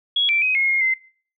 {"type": "tone with pitch steps", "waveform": "sine", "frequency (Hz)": [3335, 2343, 2522, 2157, 2142, 2069], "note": ["G#7", "D7", "D#7", "C#7", "C7", "C7"], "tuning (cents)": [7, -5, 23, -48, 40, -20], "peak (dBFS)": -16, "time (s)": [0.16, 0.94], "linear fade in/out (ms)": 5, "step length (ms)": 130, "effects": ["noise-tail reverb RT60 0.5 s tail -24 dB re dry"]}